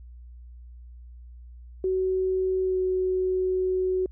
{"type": "tone with pitch glide", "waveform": "sine", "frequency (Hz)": [374.9, 371.5], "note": ["F#4", "F#4"], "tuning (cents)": [23, 7], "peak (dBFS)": -22, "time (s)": [1.84, 4.06], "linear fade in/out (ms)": 2, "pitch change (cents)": -16, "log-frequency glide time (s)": [2.63, 2.78], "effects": ["added 60 Hz sine -42 dBFS peak until 4.11 s"]}